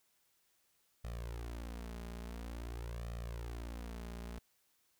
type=tone with flanger; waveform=sawtooth; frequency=58 Hz; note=A#1; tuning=8 cents flat; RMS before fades=-44 dBFS; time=1.04-4.39 s; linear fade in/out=5 ms; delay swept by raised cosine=1.6 to 4.9 ms; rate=0.48 Hz; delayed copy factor=+0.9; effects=white hiss -75 dBFS RMS until 4.99 s

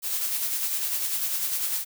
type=noise with tremolo; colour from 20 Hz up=blue; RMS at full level=-26 dBFS; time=0.02-1.85 s; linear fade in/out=50 ms; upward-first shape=sine; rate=10 Hz; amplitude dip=40%; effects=none

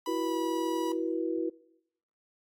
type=tone with pitch glide; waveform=45% pulse; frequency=987.8 to 974.2 Hz; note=B5 to B5; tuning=0 to -24 cents; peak=-36 dBFS; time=0.06-0.92 s; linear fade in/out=2 ms; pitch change=-24 cents; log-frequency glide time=0.21-0.36 s
type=chord; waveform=sine; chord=E suspended second; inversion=none; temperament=equal with one note detuned; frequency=329.6 / 370 / 483.2 Hz; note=E4 / F#4 / B4; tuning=0 / 0 / -38 cents; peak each=-31 / -33 / -35 dBFS; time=0.07-1.5 s; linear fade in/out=10 ms
effects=noise-tail reverb RT60 0.8 s tail -22 dB re dry + AAC 64 kbps

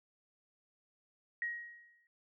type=tone with exponential decay; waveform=sine; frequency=1890 Hz; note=A#6; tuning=23 cents sharp; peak=-32 dBFS; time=1.42-2.07 s; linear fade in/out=1 ms; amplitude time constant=140 ms; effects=none

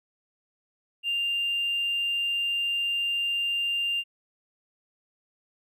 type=tone with hard clipping; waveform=sine; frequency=2794 Hz; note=F7; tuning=in tune; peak=-25 dBFS; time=1.03-4.04 s; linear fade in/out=50 ms; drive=1 dB; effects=none

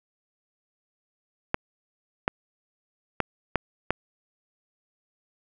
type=clicks; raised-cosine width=0.5 ms; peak=-7 dBFS; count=5; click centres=1.544 / 2.279 / 3.203 / 3.557 / 3.906 s; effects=none

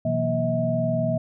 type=tone cluster; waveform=sine; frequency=124.6 / 163.9 / 184 / 237.1 / 640 Hz; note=B2 / E3 / F#3 / A#3 / D#5; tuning=+16 / -10 / -9 / +30 / +49 cents; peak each=-27 / -28 / -33 / -28 / -24 dBFS; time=0.05-1.18 s; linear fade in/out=5 ms; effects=none

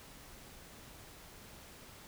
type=silence; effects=pink hiss -54 dBFS RMS until 2.07 s

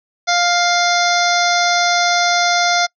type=harmonic tone with a mistuned harmonic; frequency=701 Hz; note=F5; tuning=6 cents sharp; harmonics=1 / 2 / 3 / 5 / 6 / 7 / 8 / 9; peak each=-16 / -19 / -21 / -23 / -24 / -24 / -25 / -26 dBFS; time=0.27-2.87 s; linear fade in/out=20 ms; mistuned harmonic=7; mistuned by=+24 cents; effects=noise-tail reverb RT60 0.1 s tail -26 dB re dry

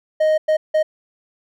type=tone bursts at uneven times; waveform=triangle; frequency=622.3 Hz; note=D#5; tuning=in tune; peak=-11 dBFS; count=3; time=0.2-0.38 / 0.48-0.57 / 0.74-0.83 s; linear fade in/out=10 ms; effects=none

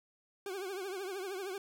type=tone with vibrato; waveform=40% pulse; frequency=382.7 Hz; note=G4; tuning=42 cents flat; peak=-37 dBFS; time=0.46-1.58 s; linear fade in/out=2 ms; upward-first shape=triangle; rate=13 Hz; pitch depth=130 cents each way; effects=none

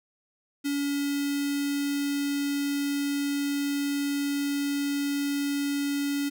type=tone with notch filter; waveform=square; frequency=284.2 Hz; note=C#4; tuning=43 cents sharp; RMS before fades=-28 dBFS; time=0.64-6.3 s; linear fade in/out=20 ms; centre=770 Hz; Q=0.5; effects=none

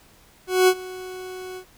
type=tone with ADSR envelope; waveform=40% pulse; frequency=370 Hz; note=F#4; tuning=in tune; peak=-11 dBFS; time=0.47-1.65 s; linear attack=210 ms; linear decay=59 ms; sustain=-21 dB; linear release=80 ms; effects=pink hiss -54 dBFS RMS until 1.77 s

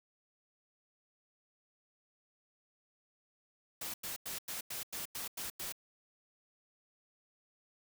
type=noise bursts; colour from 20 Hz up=white; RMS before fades=-41 dBFS; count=9; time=3.81-5.724 s; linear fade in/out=5 ms; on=130 ms; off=93 ms; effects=none

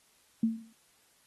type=tone with exponential decay; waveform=sine; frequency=225.2 Hz; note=A3; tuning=40 cents sharp; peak=-21 dBFS; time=0.43-0.73 s; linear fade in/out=5 ms; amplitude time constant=64 ms; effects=white hiss -66 dBFS RMS until 1.26 s + AAC 32 kbps

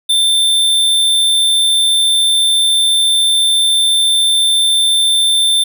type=tone; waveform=square; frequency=3563 Hz; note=A7; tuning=21 cents sharp; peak=-10 dBFS; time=0.09-5.64 s; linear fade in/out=10 ms; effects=none

